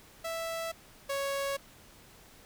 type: tone pair in turn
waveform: sawtooth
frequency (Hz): 659.3 / 554.4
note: E5 / C#5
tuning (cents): 0 / 0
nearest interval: minor third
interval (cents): 300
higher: first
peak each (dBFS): -30 / -27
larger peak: second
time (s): 0.24-0.72 / 1.09-1.57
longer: neither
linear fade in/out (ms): 10
effects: pink hiss -56 dBFS RMS until 2.45 s